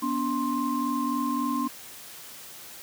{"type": "tone cluster", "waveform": "sine", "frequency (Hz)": [244.2, 287.8, 1052], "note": ["B3", "D4", "C6"], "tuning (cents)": [-19, -35, 9], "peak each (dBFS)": -29, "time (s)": [0.02, 1.68], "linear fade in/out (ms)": 10, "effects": ["white hiss -44 dBFS RMS until 2.82 s", "high-pass 80 Hz 12 dB/octave"]}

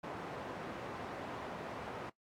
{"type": "band-pass noise", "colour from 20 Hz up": "white", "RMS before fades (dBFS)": -44, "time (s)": [0.03, 2.1], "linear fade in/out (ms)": 10, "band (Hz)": [110, 940], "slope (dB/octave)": 12, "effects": ["noise-tail reverb RT60 0.1 s tail -19 dB re dry", "AAC 64 kbps"]}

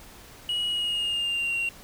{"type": "tone with pitch glide", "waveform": "sine", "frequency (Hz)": [2907, 2755], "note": ["F#7", "F7"], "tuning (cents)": [-31, -24], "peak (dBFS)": -22, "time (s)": [0.49, 1.69], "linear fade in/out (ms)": 2, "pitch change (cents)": -93, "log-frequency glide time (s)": [0.7, 1.55], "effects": ["tanh soft clip ceiling -24 dBFS", "pink hiss -48 dBFS RMS until 1.83 s"]}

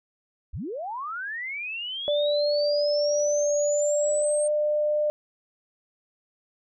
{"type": "linear sweep", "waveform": "sine", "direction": "up", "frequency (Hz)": [36.71, 8620], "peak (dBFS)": -30, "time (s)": [0.53, 4.48], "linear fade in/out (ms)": 10}
{"type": "tone with pitch glide", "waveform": "sine", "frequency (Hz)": [587.3, 599.3], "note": ["D5", "D5"], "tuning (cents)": [0, 35], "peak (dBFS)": -21, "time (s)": [2.08, 5.1], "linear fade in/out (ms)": 0, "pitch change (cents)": 35, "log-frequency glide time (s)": [3.69, 4.5]}
{"effects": []}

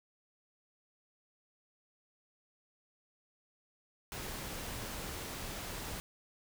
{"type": "noise", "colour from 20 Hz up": "pink", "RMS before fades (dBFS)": -42, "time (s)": [4.12, 6], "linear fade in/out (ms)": 0, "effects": []}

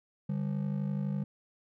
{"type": "ring-modulated tone", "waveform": "triangle", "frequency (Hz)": 170.4, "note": "F3", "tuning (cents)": -42, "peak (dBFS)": -25, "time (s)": [0.29, 1.24], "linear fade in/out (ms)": 5, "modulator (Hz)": 26, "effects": []}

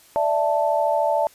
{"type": "chord", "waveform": "sine", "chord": "D suspended second", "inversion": "none", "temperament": "just", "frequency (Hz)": [587.3, 660.7, 881], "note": ["D5", "E5", "A5"], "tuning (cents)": [0, 4, 2], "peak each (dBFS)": -22, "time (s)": [0.16, 1.27], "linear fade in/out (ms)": 0, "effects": ["white hiss -52 dBFS RMS until 1.34 s", "resampled to 32000 Hz"]}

